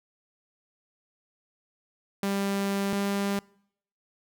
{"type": "tone pair in turn", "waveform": "sawtooth", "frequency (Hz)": [198.1, 199.59], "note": ["G3", "G3"], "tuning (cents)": [18, 31], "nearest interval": "unison", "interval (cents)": 13, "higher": "second", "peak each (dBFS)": -22, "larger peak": "neither", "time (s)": [[2.23, 2.93], [2.93, 3.39]], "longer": "first", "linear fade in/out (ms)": 2, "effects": ["noise-tail reverb RT60 0.7 s tail -25 dB re dry"]}